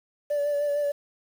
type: tone with vibrato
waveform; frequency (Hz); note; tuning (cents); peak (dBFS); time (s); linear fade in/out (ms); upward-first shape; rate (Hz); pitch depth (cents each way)
sine; 580; D5; -22; -21; 0.3-0.92; 10; sine; 6.6; 25
effects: tanh soft clip ceiling -21 dBFS + 8-bit